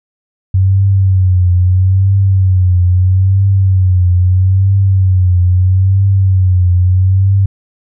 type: tone with vibrato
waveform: sine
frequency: 93.6 Hz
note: F#2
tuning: 20 cents sharp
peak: -6 dBFS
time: 0.54-7.46 s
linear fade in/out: 5 ms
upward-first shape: triangle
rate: 0.77 Hz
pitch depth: 88 cents each way
effects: none